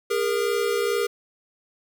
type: tone pair together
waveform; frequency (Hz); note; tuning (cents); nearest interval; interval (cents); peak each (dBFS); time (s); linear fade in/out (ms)
square; 407.4 / 469.6; G#4 / A#4; -33 / +13; major second; 246; -25; 0.1-1.07; 10
effects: 10-bit